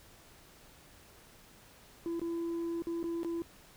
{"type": "tone with dropouts", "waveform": "sine", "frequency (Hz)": 336.4, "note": "E4", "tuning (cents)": 35, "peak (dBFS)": -30, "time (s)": [2.06, 3.42], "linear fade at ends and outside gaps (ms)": 0, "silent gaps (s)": [[2.195, 2.216], [2.821, 2.87], [3.029, 3.041], [3.232, 3.247]], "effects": ["tanh soft clip ceiling -32 dBFS", "pink hiss -58 dBFS RMS until 3.76 s"]}